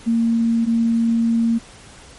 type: tone pair in turn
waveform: sine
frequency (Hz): 230 / 230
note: A#3 / A#3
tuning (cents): -23 / -23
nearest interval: unison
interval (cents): 0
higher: neither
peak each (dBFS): -14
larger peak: neither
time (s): 0.06-0.66 / 0.66-1.59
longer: second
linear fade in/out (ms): 20
effects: pink hiss -43 dBFS RMS until 2.18 s + MP3 48 kbps